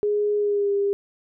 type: tone with pitch glide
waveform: sine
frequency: 415.3 to 401.4 Hz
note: G#4 to G4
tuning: 0 to +41 cents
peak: -19 dBFS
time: 0.03-0.93 s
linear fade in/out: 0 ms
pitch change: -59 cents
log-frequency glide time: 0.37-0.72 s
effects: none